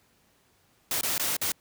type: noise with dropouts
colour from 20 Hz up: white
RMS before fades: -28 dBFS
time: 0.91-1.52 s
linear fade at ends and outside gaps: 2 ms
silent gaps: 1.011-1.032 / 1.18-1.196 / 1.367-1.414 s
effects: pink hiss -65 dBFS RMS until 1.6 s + high-pass 60 Hz 12 dB/octave